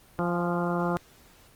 harmonic tone with a mistuned harmonic, 174.3 Hz, F3, 3 cents flat, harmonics 1 / 2 / 3 / 4 / 5 / 6 / 7 / 8, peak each -28 / -31 / -33 / -34 / -35 / -36 / -36 / -37 dBFS, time 0.19-0.97 s, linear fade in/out 0 ms, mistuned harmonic 5, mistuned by -31 cents, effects pink hiss -56 dBFS RMS until 1.55 s + Opus 24 kbps

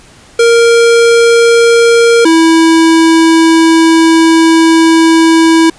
square tone pair in turn, 466.2 / 326.5 Hz, A#4 / E4, 0 / -17 cents, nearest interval tritone, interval 617 cents, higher first, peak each -4 dBFS, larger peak neither, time 0.39-2.25 / 2.25-5.7 s, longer second, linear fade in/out 5 ms, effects pink hiss -39 dBFS RMS until 5.78 s + resampled to 22050 Hz

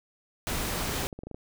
pink noise, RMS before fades -31 dBFS, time 0.47-1.07 s, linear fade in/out 0 ms
clicks, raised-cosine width 2 ms, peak -26 dBFS, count 11, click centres 0.895 / 0.932 / 0.972 / 1.034 / 1.067 / 1.128 / 1.19 / 1.235 / 1.27 / 1.313 / 1.345 s
effects none

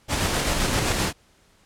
pink noise with tremolo, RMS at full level -22 dBFS, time 0.08-1.13 s, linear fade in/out 50 ms, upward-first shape square, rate 7.7 Hz, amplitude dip 25%, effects pink hiss -59 dBFS RMS until 1.65 s + low-pass 10000 Hz 12 dB/octave

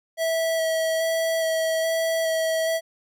square tone with vibrato, 650 Hz, E5, 24 cents flat, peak -22 dBFS, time 0.17-2.81 s, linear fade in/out 50 ms, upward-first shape square, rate 1.2 Hz, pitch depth 10 cents each way, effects none

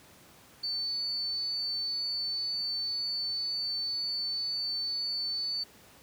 sine tone, 4501 Hz, C#8, 26 cents sharp, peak -30 dBFS, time 0.63-5.64 s, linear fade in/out 10 ms, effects pink hiss -56 dBFS RMS until 6.02 s + high-pass 80 Hz 12 dB/octave

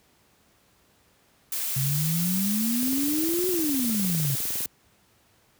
blue noise, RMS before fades -29 dBFS, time 1.52-4.66 s, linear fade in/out 2 ms
sine exponential two-way sweep, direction up then down, 130.81 to 373.3 to 130.81 Hz, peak -24 dBFS, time 1.76-4.35 s, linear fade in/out 5 ms, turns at 3.49 s
click train, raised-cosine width 2 ms, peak -27 dBFS, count 37, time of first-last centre 2.83-4.657 s, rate 19.7 Hz
effects pink hiss -62 dBFS RMS until 5.59 s + high-pass 60 Hz 12 dB/octave

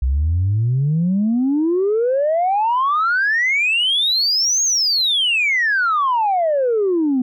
sine exponential two-way sweep, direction up then down, 61.74 to 6645 to 245.9 Hz, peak -13 dBFS, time 0.02-7.22 s, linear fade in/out 5 ms, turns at 4.63 s, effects tanh soft clip ceiling -11 dBFS

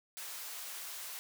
white high-pass noise, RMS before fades -44 dBFS, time 0.17-1.19 s, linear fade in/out 0 ms, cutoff 650 Hz, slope 12 dB/octave, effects none

